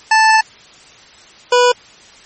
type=tone pair in turn; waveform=25% pulse; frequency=879 / 491.2 Hz; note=A5 / B4; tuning=-2 / -9 cents; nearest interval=minor seventh; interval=1007 cents; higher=first; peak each=-4 dBFS; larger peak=neither; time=0.11-0.41 / 1.52-1.72 s; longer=first; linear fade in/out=5 ms; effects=white hiss -42 dBFS RMS until 2.25 s + MP3 32 kbps